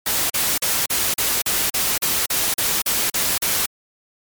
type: noise bursts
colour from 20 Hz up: white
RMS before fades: -20 dBFS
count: 13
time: 0.06-3.66 s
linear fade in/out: 5 ms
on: 240 ms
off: 40 ms
effects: MP3 96 kbps